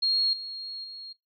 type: tone with level steps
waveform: sine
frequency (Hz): 4274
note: C8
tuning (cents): +36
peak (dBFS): -22 / -35 / -39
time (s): 0.02-1.13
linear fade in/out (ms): 10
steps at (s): 0.33 / 0.84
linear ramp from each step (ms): 2
effects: noise-tail reverb RT60 0.2 s tail -24 dB re dry